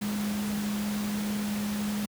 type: tone in noise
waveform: sine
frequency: 207.7 Hz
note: G#3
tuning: in tune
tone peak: -28 dBFS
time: 0.01-2.06 s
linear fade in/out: 10 ms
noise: pink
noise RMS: -37 dBFS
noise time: 0.01-2.06 s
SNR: +6 dB
effects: high-pass 100 Hz 12 dB/octave